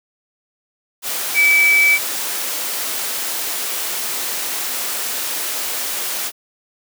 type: tone in noise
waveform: sine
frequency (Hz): 2302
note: D7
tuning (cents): -35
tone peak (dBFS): -10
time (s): 1.34-1.99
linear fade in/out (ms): 50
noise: white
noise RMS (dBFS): -23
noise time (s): 1.02-6.32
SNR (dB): +10
effects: high-pass 300 Hz 12 dB/octave